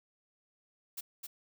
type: noise with echo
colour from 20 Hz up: blue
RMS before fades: -40 dBFS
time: 0.97-1.01 s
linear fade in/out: 10 ms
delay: 260 ms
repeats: 1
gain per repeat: -3 dB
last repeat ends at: 1.27 s
effects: none